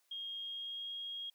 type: tone with pitch glide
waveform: sine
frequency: 3246 to 3269 Hz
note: G#7 to G#7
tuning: -40 to -28 cents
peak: -40 dBFS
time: 0.11-1.3 s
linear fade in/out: 5 ms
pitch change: +12 cents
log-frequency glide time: 0.38-0.92 s
effects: white hiss -75 dBFS RMS until 1.34 s + high-pass 400 Hz 12 dB/octave